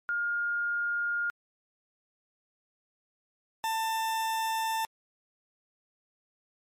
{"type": "tone pair in turn", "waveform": ["sine", "40% pulse"], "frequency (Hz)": [1416, 892], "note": ["F6", "A5"], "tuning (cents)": [23, 23], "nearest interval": "minor sixth", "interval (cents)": 800, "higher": "first", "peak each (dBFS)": -27, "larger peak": "neither", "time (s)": [[0.09, 1.3], [3.64, 4.85]], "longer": "neither", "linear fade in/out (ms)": 0, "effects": ["MP3 64 kbps"]}